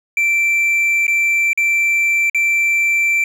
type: tone with dropouts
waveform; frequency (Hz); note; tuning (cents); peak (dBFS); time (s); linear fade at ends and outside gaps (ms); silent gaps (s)
triangle; 2343; D7; -5; -11; 0.17-3.24; 2; 1.068-1.079 / 1.532-1.575 / 2.298-2.346
effects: none